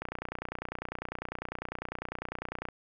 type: click train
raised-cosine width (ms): 0.5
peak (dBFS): -20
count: 81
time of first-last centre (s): 0.02-2.687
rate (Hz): 30
effects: none